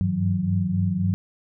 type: tone cluster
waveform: sine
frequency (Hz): 96.2 / 99.9 / 159.8 / 182.8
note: G2 / G2 / D#3 / F#3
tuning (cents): -32 / +33 / +47 / -21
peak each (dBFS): -27 / -26 / -29 / -23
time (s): 0.01-1.14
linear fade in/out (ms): 0
effects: none